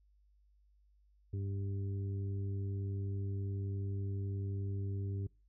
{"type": "harmonic tone", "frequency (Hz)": 98.7, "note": "G2", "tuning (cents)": 12, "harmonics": [1, 2, 3, 4], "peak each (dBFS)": [-35, -50, -50, -50], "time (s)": [1.33, 5.27], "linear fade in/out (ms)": 5, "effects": ["noise-tail reverb RT60 0.3 s tail -25 dB re dry", "added 50 Hz sine -65 dBFS peak until 5.48 s"]}